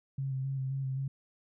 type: tone with vibrato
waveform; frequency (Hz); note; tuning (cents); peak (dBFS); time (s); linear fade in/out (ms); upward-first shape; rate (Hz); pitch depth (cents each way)
sine; 134.1; C3; +43; -31; 0.18-1.08; 5; square; 3.8; 23
effects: none